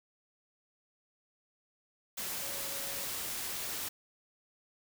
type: tone in noise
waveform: sine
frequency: 554.4 Hz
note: C#5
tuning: in tune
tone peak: -49 dBFS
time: 2.41-3.05 s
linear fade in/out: 10 ms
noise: white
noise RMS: -38 dBFS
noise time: 2.17-3.89 s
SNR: -14 dB
effects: none

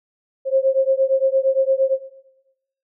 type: beating tone pair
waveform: sine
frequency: 530 / 538.7 Hz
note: C5 / C#5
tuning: +22 / -50 cents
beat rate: 8.7 Hz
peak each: -17 dBFS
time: 0.45-1.98 s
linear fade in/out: 50 ms
effects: noise-tail reverb RT60 1.0 s tail -18 dB re dry

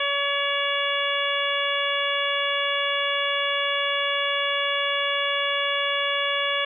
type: harmonic tone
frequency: 566 Hz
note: C#5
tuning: 36 cents sharp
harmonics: 1 / 2 / 3 / 4 / 5 / 6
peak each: -29 / -29 / -29 / -29 / -29 / -29 dBFS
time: 0-6.65 s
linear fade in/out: 5 ms
effects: none

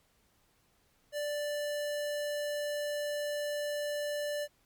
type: tone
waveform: square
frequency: 587.3 Hz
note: D5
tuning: in tune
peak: -33 dBFS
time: 1.12-4.48 s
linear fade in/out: 50 ms
effects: pink hiss -70 dBFS RMS until 4.65 s + MP3 96 kbps

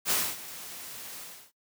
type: noise with ADSR envelope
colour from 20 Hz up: white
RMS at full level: -25 dBFS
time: 0.05-1.52 s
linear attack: 57 ms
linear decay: 250 ms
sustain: -17 dB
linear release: 310 ms
effects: noise-tail reverb RT60 0.1 s tail -20 dB re dry + high-pass 100 Hz 12 dB/octave

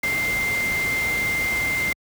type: tone in noise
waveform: sine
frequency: 2093 Hz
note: C7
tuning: in tune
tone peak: -21 dBFS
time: 0.03-1.93 s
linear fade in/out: 5 ms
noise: pink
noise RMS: -30 dBFS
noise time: 0.03-1.93 s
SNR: +6 dB
effects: high-pass 60 Hz 12 dB/octave

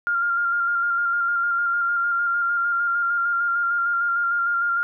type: tone with vibrato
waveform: sine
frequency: 1396.9 Hz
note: F6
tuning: in tune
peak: -19 dBFS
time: 0.07-4.83 s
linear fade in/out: 0 ms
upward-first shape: square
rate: 6.6 Hz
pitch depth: 19 cents each way
effects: none

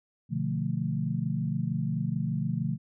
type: chord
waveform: sine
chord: B half-diminished seventh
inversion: none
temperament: equal with one note detuned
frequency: 123.47 / 147.94 / 174.61 / 220 Hz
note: B2 / D3 / F3 / A3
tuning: 0 / +13 / 0 / 0 cents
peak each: -33 / -31 / -32 / -34 dBFS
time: 0.29-2.78 s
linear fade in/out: 50 ms
effects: none

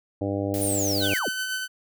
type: harmonic tone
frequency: 99.5 Hz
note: G2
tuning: 26 cents sharp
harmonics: 1 / 2 / 3 / 4 / 5 / 6 / 7 / 8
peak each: -30 / -36 / -28 / -35 / -32 / -32 / -40 / -41 dBFS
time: 0.21-1.14 s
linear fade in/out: 5 ms
type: noise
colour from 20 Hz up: blue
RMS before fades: -34 dBFS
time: 0.54-1.19 s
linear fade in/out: 0 ms
type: linear sweep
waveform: sine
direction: down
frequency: 9780 to 109 Hz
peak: -26 dBFS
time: 0.61-1.29 s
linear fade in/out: 10 ms
type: tone with tremolo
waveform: sawtooth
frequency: 1518 Hz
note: F#6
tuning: 44 cents sharp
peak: -22 dBFS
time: 1-1.68 s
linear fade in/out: 50 ms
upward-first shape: sine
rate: 7.9 Hz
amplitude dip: 35%
effects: none

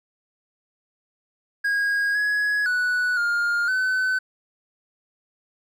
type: tone with pitch steps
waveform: triangle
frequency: 1639 / 1676 / 1478 / 1412 / 1515 Hz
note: G#6 / G#6 / F#6 / F6 / F#6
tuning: -23 / +15 / -2 / +19 / +40 cents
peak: -18 dBFS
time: 1.64-4.19 s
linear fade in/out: 10 ms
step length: 510 ms
effects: none

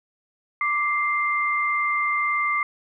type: tone pair together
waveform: sine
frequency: 1174.7 / 2093 Hz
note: D6 / C7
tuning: 0 / 0 cents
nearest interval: minor seventh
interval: 1000 cents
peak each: -23 dBFS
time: 0.61-2.63 s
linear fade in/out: 2 ms
effects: none

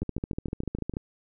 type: two click trains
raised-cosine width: 3 ms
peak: -23 / -17 dBFS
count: 7 / 14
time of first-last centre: 0.03-0.938 / 0.02-0.969 s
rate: 6.61 / 13.7 Hz
effects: none

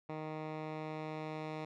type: tone with low-pass filter sweep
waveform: 10% pulse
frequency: 155.56 Hz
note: D#3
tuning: in tune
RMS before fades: -42 dBFS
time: 0.09-1.65 s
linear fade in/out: 5 ms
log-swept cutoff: 2000 to 3400 Hz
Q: 0.71
effects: none

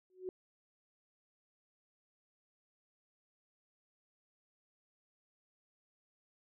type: tone with exponential growth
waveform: sine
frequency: 370 Hz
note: F#4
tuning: in tune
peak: -34 dBFS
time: 0.1-0.29 s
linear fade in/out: 1 ms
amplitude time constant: 41 ms
effects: none

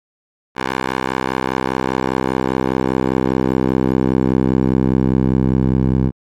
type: tone with band-pass filter sweep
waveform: 10% pulse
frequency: 65 Hz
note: C2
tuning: 11 cents flat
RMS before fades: -17 dBFS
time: 0.55-6.12 s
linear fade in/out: 50 ms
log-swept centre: 1300 to 140 Hz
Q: 0.72
effects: AAC 64 kbps

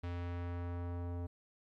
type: tone with low-pass filter sweep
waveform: square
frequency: 87.31 Hz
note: F2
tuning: in tune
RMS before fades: -40 dBFS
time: 0.03-1.27 s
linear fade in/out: 10 ms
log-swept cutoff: 3200 to 730 Hz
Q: 0.85
effects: 13-bit

